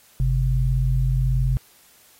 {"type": "tone pair together", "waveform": "sine", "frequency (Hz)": [48.69, 130], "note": ["G1", "C3"], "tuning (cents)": [-11, -11], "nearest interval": "octave + perfect fourth", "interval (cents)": 1700, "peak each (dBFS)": -20, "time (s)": [0.2, 1.57], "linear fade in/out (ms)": 0, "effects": ["white hiss -54 dBFS RMS until 2.19 s", "AAC 48 kbps"]}